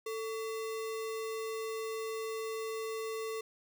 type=tone with sample-and-hold; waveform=sine; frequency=443.4 Hz; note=A4; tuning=13 cents sharp; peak=-35 dBFS; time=0.06-3.41 s; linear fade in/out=5 ms; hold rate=1575 Hz; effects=none